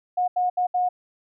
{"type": "tone bursts at uneven times", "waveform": "sine", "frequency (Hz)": 724, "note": "F#5", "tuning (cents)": -38, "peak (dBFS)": -19, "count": 4, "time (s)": [[0.17, 0.28], [0.36, 0.5], [0.57, 0.67], [0.74, 0.89]], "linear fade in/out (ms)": 10, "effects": []}